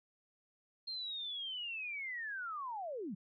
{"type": "linear sweep", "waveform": "sine", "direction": "down", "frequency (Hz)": [4229, 161.6], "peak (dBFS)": -39, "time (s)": [0.87, 3.15], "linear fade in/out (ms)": 10, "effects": []}